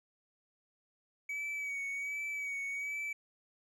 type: tone with vibrato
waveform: triangle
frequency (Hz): 2269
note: C#7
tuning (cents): +40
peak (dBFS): -34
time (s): 1.29-3.13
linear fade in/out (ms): 5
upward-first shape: sine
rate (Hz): 1.3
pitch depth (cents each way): 36
effects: none